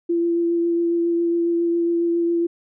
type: tone with vibrato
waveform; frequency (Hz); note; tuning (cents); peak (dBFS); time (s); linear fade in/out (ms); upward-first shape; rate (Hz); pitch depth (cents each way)
sine; 340; F4; -46; -17; 0.09-2.47; 10; triangle; 7.3; 14
effects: none